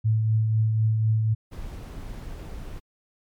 sine tone with tremolo, 110 Hz, A2, in tune, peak -17 dBFS, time 0.04-1.35 s, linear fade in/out 20 ms, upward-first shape triangle, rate 4 Hz, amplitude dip 35%
brown noise, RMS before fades -36 dBFS, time 1.51-2.8 s, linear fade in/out 20 ms
effects MP3 96 kbps

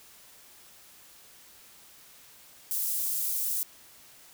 white high-pass noise, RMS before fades -30 dBFS, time 2.71-3.63 s, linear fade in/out 0 ms, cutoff 9200 Hz, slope 12 dB/octave, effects white hiss -54 dBFS RMS until 4.33 s

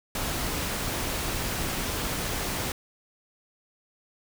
pink noise, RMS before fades -30 dBFS, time 0.15-2.72 s, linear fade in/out 2 ms, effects none

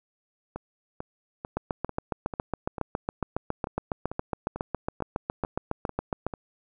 two click trains, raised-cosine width 1 ms, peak -13 / -20 dBFS, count 35 / 14, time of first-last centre 1.57-6.266 / 0.56-6.338 s, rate 7.24 / 2.25 Hz, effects none

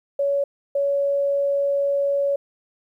sine tone pair in turn, 562 / 562 Hz, C#5 / C#5, +24 / +24 cents, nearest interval unison, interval 0 cents, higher neither, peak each -18 dBFS, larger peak neither, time 0.19-0.44 / 0.75-2.36 s, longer second, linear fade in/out 5 ms, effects 10-bit

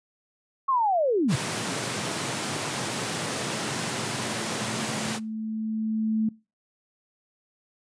sine linear sweep, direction down, 1109 to 111.2 Hz, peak -20 dBFS, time 0.68-1.36 s, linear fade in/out 10 ms
pink high-pass noise, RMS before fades -30 dBFS, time 1.28-5.2 s, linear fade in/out 50 ms, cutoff 110 Hz, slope 48 dB/octave
sine tone with exponential growth, 219.1 Hz, A3, 7 cents flat, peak -21 dBFS, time 2.01-6.29 s, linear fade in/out 5 ms, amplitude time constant 930 ms
effects noise-tail reverb RT60 0.3 s tail -23 dB re dry + resampled to 22050 Hz

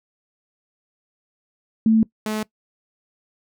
sine / sawtooth tone pair in turn, 221.8 / 215.2 Hz, A3 / A3, +14 / -38 cents, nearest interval minor second, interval 52 cents, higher first, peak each -12 / -19 dBFS, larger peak first, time 1.86-2.03 / 2.26-2.43 s, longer neither, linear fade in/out 2 ms, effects noise-tail reverb RT60 0.1 s tail -21 dB re dry

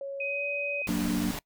sine tone with pitch glide, 553 to 571.2 Hz, C#5 to D5, -4 to -48 cents, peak -33 dBFS, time 0.01-0.82 s, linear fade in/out 2 ms, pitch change +56 cents, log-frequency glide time 0.19-0.46 s
sine tone, 2513 Hz, D#7, 17 cents sharp, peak -30 dBFS, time 0.2-0.87 s, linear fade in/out 5 ms
pink noise, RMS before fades -36 dBFS, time 0.87-1.39 s, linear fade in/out 2 ms
sine chord, Gb augmented, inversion none, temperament equal, 185 / 233.1 / 293.7 Hz, Gb3 / Bb3 / D4, 0 / 0 / 0 cents, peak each -30 dBFS, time 0.89-1.31 s, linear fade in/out 0 ms
effects noise-tail reverb RT60 0.1 s tail -23 dB re dry

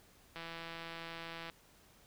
click train, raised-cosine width 0.3 ms, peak -29 dBFS, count 190, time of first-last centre 0.36-1.499 s, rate 166 Hz, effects pink hiss -64 dBFS RMS until 2.06 s

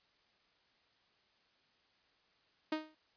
sawtooth tone with exponential decay, 311.1 Hz, D#4, in tune, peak -27 dBFS, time 2.72-2.95 s, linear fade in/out 5 ms, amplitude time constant 49 ms, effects white hiss -72 dBFS RMS until 3.16 s + resampled to 11025 Hz

